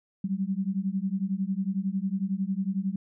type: beating tone pair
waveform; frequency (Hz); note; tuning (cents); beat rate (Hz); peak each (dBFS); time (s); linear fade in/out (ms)
sine; 187.4 / 198.4; F#3 / G3; +22 / +21; 11; -29 / -29; 0.24-2.96; 5
effects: none